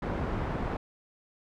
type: low-pass noise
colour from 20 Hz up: pink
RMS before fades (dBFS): -32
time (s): 0.02-0.77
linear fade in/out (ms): 5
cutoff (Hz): 1200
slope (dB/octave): 12
effects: none